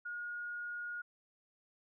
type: tone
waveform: sine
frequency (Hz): 1436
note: F6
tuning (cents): +48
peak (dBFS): -39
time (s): 0.05-1.02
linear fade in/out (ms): 10
effects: none